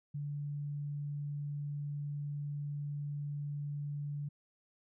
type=tone; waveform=sine; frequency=145.1 Hz; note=D3; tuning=21 cents flat; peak=-36 dBFS; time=0.14-4.29 s; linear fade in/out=10 ms; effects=none